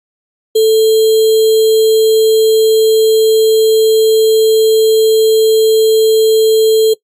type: tone with sample-and-hold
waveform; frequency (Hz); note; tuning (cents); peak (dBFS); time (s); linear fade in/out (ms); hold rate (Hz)
sine; 440; A4; 0; -5; 0.55-6.94; 10; 3675
effects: noise-tail reverb RT60 0.1 s tail -22 dB re dry + AAC 64 kbps